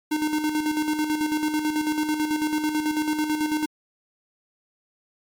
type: tone with tremolo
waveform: square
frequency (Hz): 305.3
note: D#4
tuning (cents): -33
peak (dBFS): -21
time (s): 0.11-3.66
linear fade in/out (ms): 10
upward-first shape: square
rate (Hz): 9.1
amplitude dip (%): 50
effects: MP3 96 kbps